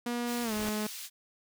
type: tone with pitch glide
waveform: sawtooth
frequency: 240 to 212.6 Hz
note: B3 to G#3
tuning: -49 to +41 cents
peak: -27 dBFS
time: 0.06-0.87 s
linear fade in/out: 5 ms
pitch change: -210 cents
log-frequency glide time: 0.43-0.53 s
type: noise with exponential growth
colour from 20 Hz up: pink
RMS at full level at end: -37 dBFS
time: 0.18-0.69 s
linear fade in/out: 2 ms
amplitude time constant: 110 ms
type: high-pass noise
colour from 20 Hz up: pink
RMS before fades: -42 dBFS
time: 0.25-1.1 s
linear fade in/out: 50 ms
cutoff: 3200 Hz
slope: 12 dB/octave
effects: none